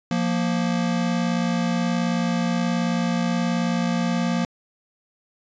square tone pair together, 175.3 / 234 Hz, F3 / A#3, +7 / +7 cents, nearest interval perfect fourth, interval 500 cents, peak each -24 dBFS, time 0.11-4.45 s, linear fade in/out 2 ms, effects resampled to 16000 Hz

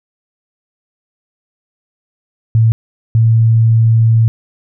sine tone pair in turn, 112.8 / 113.34 Hz, A2 / A#2, +44 / -48 cents, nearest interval unison, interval 8 cents, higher second, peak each -6 dBFS, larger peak neither, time 2.55-2.72 / 3.15-4.28 s, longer second, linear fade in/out 0 ms, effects none

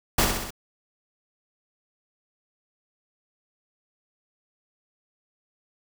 pink noise with echo, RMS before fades -20 dBFS, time 0.18-0.25 s, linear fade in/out 5 ms, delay 64 ms, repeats 4, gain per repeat -4 dB, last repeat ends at 0.506 s, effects none

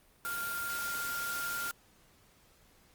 sine tone in noise, 1396.9 Hz, F6, in tune, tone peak -35 dBFS, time 0.25-1.71 s, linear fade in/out 0 ms, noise white, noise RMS -40 dBFS, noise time 0.25-1.71 s, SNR +2 dB, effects pink hiss -64 dBFS RMS until 2.94 s + Opus 32 kbps

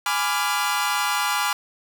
sawtooth chord, G# diminished seventh, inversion none, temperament equal with one note detuned, 830.6 / 998.7 / 1174.7 / 1396.9 Hz, G#5 / B5 / D6 / F6, 0 / +19 / 0 / 0 cents, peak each -23 dBFS, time 0.06-1.53 s, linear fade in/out 2 ms, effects none

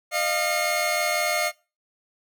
sawtooth tone cluster, 610 / 696 / 2152 Hz, D#5 / F5 / C7, -34 / -6 / +48 cents, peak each -23 dBFS, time 0.11-1.52 s, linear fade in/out 50 ms, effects noise-tail reverb RT60 0.3 s tail -21 dB re dry

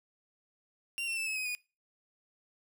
40% pulse tone with pitch steps, 2766 / 2703 / 2641 / 2581 / 2522 / 2464 Hz, F7 / E7 / E7 / E7 / D#7 / D#7, -17 / +43 / +3 / -37 / +23 / -17 cents, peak -32 dBFS, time 0.98-1.55 s, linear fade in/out 0 ms, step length 95 ms, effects noise-tail reverb RT60 0.3 s tail -23 dB re dry

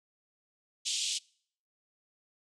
pink band-pass noise, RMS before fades -33 dBFS, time 0.85-1.19 s, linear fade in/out 20 ms, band 2800 to 8500 Hz, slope 48 dB/octave, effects noise-tail reverb RT60 0.6 s tail -26 dB re dry

